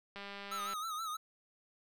click train, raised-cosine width 0.3 ms, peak -30 dBFS, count 116, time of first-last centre 0.16-0.735 s, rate 200 Hz
square tone with vibrato, 1281 Hz, E6, 50 cents flat, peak -38 dBFS, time 0.51-1.17 s, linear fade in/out 10 ms, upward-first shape sine, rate 6.3 Hz, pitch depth 82 cents each way
effects none

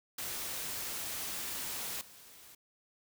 white noise with level steps, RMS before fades -39 / -55 dBFS, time 0.18-2.55 s, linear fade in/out 5 ms, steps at 2.01 s, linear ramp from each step 2 ms, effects none

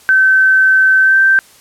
sine tone with pitch glide, 1538 to 1562.2 Hz, G6 to G6, -33 to -6 cents, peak -6 dBFS, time 0.09-1.39 s, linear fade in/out 0 ms, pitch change +27 cents, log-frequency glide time 1.01-1.18 s, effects white hiss -44 dBFS RMS until 1.6 s + low-pass 12000 Hz 12 dB/octave

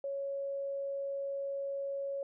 sine tone, 554.4 Hz, C#5, in tune, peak -34 dBFS, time 0.04-2.23 s, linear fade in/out 2 ms, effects none

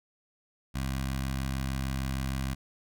15% pulse tone with notch filter, 66.5 Hz, C2, 29 cents sharp, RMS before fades -32 dBFS, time 0.74-2.55 s, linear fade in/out 20 ms, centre 460 Hz, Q 0.67, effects none

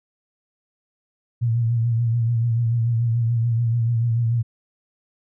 sine tone with vibrato, 116.54 Hz, A#2, in tune, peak -17 dBFS, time 1.41-4.43 s, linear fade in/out 20 ms, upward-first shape triangle, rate 6.9 Hz, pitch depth 62 cents each way, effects none

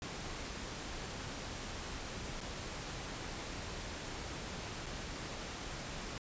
pink noise with dropouts, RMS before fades -43 dBFS, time 0.02-6.18 s, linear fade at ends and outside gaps 1 ms, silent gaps 2.406-2.412 / 4.86-4.864 s, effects resampled to 16000 Hz

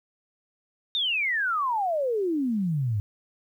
sine exponential sweep, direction down, 3729 to 98 Hz, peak -23 dBFS, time 0.95-3 s, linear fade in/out 0 ms, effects 10-bit

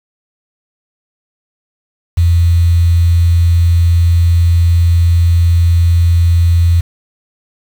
sine tone with quantisation, 85.3 Hz, F2, 40 cents flat, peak -6 dBFS, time 2.17-6.81 s, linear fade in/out 10 ms, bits 5, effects none

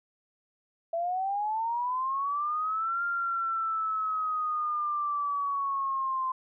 sine linear two-way sweep, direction up then down, 661 to 1396.9 to 1036 Hz, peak -27 dBFS, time 0.93-6.32 s, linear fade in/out 5 ms, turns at 3.04 s, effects none

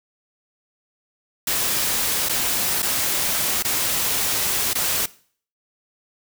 white noise with dropouts, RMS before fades -22 dBFS, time 1.47-5.06 s, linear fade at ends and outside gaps 5 ms, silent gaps 2.288-2.293 / 2.822-2.827 / 3.626-3.647 / 4.734-4.752 s, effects noise-tail reverb RT60 0.5 s tail -20 dB re dry

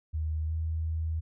sine tone with pitch glide, 78.3 to 80.22 Hz, D#2 to E2, +11 to -47 cents, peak -28 dBFS, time 0.13-1.21 s, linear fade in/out 20 ms, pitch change +42 cents, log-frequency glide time 0.47-0.52 s, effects none

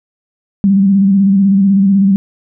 sine tone with vibrato, 196 Hz, G3, in tune, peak -6 dBFS, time 0.64-2.16 s, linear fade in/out 0 ms, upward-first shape square, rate 16 Hz, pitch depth 41 cents each way, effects none

